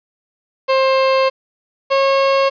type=tone pair in turn; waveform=30% pulse; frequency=530 / 544.6 Hz; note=C5 / C#5; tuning=+22 / -31 cents; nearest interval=unison; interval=47 cents; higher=second; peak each=-9 dBFS; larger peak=neither; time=0.68-1.3 / 1.9-2.5 s; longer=first; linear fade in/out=20 ms; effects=resampled to 11025 Hz + 7-bit